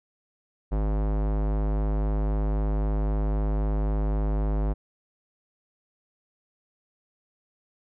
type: tone with low-pass filter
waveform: square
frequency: 51.91 Hz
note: G#1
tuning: in tune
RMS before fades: -25 dBFS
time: 0.71-4.74 s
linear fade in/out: 20 ms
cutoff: 830 Hz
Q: 0.95
effects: none

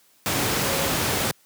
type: tone in noise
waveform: sine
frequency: 546 Hz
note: C#5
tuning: 26 cents flat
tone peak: -30 dBFS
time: 0.64-0.88 s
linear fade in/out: 0 ms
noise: pink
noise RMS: -23 dBFS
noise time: 0.26-1.31 s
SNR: -10 dB
effects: white hiss -59 dBFS RMS until 1.45 s + high-pass 100 Hz 12 dB/octave

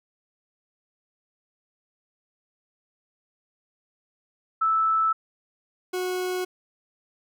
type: tone pair in turn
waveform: sine / 40% pulse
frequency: 1314 / 366 Hz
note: E6 / F#4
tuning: -6 / -19 cents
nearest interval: octave + minor seventh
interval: 2213 cents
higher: first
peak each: -19 / -25 dBFS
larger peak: first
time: 4.61-5.13 / 5.93-6.45 s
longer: neither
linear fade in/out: 10 ms
effects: none

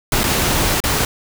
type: noise with dropouts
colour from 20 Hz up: pink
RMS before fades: -17 dBFS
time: 0.12-1.05 s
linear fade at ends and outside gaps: 2 ms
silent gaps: 0.234-0.239 / 0.803-0.838 s
effects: none

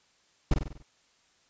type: noise with echo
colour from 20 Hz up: brown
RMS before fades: -21 dBFS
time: 0.51-0.54 s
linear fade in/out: 5 ms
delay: 48 ms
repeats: 6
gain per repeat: -5 dB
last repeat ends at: 0.828 s
effects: white hiss -66 dBFS RMS until 1.49 s + resampled to 16000 Hz

